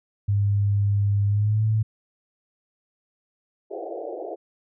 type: tone with pitch glide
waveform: sine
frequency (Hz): 101.3 to 109.2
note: G#2 to A2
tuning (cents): -43 to -13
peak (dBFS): -18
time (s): 0.28-1.83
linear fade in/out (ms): 10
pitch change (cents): +130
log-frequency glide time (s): 1.27-1.64
type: band-pass noise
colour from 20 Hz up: pink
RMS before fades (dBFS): -33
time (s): 3.7-4.36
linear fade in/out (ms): 20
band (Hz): 330 to 760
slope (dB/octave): 96
effects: none